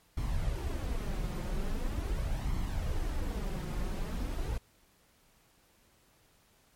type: noise with flanger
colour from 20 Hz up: brown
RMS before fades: -33 dBFS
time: 0.17-4.58 s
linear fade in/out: 5 ms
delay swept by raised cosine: 0.93 to 5.63 ms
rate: 0.42 Hz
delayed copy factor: +0.5
effects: pink hiss -66 dBFS RMS until 6.75 s + MP3 64 kbps